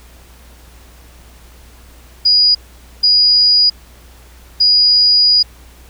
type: tone bursts at uneven times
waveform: sine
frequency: 4901 Hz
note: D#8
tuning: 27 cents flat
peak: -7 dBFS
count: 3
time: 2.25-2.55 / 3.03-3.7 / 4.6-5.43 s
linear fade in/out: 10 ms
effects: added 60 Hz sine -40 dBFS peak until 5.89 s + pink hiss -45 dBFS RMS until 5.89 s